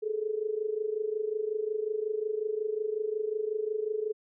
sine tone with amplitude modulation, 429.7 Hz, A4, 41 cents flat, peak -25 dBFS, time 0.02-4.13 s, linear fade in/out 20 ms, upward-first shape sine, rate 25.5 Hz, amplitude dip 80%, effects none

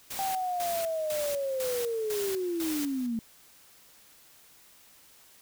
white noise with tremolo, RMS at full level -37 dBFS, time 0.1-3.07 s, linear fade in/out 10 ms, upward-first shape square, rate 2 Hz, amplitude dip 80%
sine linear sweep, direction down, 784 to 221 Hz, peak -28 dBFS, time 0.19-3.19 s, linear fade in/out 0 ms
effects white hiss -57 dBFS RMS until 5.41 s

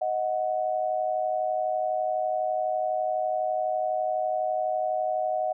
sine tone pair together, 626 / 738 Hz, D#5 / F#5, +10 / -5 cents, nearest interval minor third, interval 285 cents, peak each -27 dBFS, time 0.01-5.53 s, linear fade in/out 10 ms, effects none

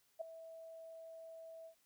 sine tone with ADSR envelope, 653 Hz, E5, 17 cents flat, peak -36 dBFS, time 0.19-1.75 s, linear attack 22 ms, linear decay 6 ms, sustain -14 dB, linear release 91 ms, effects white hiss -75 dBFS RMS until 1.85 s

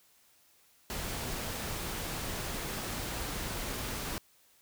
pink noise, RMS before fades -37 dBFS, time 0.9-4.18 s, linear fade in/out 0 ms, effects white hiss -65 dBFS RMS until 4.61 s

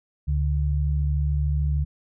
sine tone pair together, 72 / 145.42 Hz, D2 / D3, -34 / -17 cents, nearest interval octave, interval 1217 cents, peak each -21 / -26 dBFS, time 0.27-1.85 s, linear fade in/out 20 ms, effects none

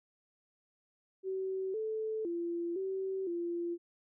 sine tone with pitch steps, 380.2 / 437.4 / 342 / 382.7 / 343.8 Hz, F#4 / A4 / F4 / G4 / F4, +47 / -10 / -36 / -42 / -27 cents, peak -33 dBFS, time 1.23-3.78 s, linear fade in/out 50 ms, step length 510 ms, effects none

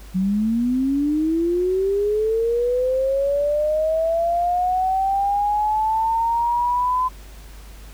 sine linear sweep, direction up, 181.4 to 1021 Hz, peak -17 dBFS, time 0.14-7.09 s, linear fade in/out 20 ms, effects added 50 Hz sine -38 dBFS peak until 7.93 s + pink hiss -47 dBFS RMS until 7.93 s

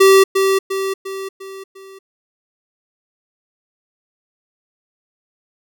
square tone with echo, 386.8 Hz, G4, 23 cents flat, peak -7 dBFS, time 0-0.24 s, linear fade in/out 10 ms, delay 350 ms, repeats 5, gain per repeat -6 dB, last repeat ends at 1.99 s, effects none

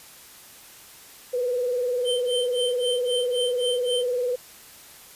sine tone with vibrato, 493.9 Hz, B4, in tune, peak -22 dBFS, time 1.33-4.36 s, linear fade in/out 10 ms, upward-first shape sine, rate 20 Hz, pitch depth 56 cents each way
square tone with tremolo, 3106 Hz, G7, 17 cents flat, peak -25 dBFS, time 2.04-4.05 s, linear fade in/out 50 ms, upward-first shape sine, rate 3.8 Hz, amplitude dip 100%
effects white hiss -47 dBFS RMS until 5.15 s + resampled to 32000 Hz

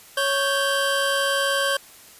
25% pulse tone pair together, 554.4 / 1562.2 Hz, C#5 / G6, 0 / -6 cents, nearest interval octave + tritone, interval 1794 cents, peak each -19 dBFS, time 0.17-1.77 s, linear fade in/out 5 ms, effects white hiss -47 dBFS RMS until 2.19 s + resampled to 32000 Hz

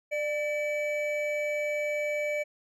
triangle tone pair together, 595 / 2295 Hz, D5 / D7, +22 / -40 cents, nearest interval octave + major seventh, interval 2338 cents, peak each -27 / -31 dBFS, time 0.11-2.44 s, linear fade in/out 20 ms, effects none

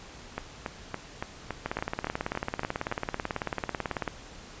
two click trains, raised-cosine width 0.5 ms, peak -14 / -16 dBFS, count 45 / 10, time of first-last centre 1.66-4.078 / 0.38-2.915 s, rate 18.2 / 3.55 Hz, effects pink hiss -47 dBFS RMS until 4.6 s + resampled to 16000 Hz

